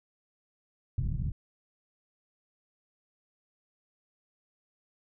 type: low-pass noise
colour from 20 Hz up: white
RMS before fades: -31 dBFS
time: 0.98-1.32 s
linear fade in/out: 2 ms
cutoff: 130 Hz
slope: 24 dB/octave
effects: none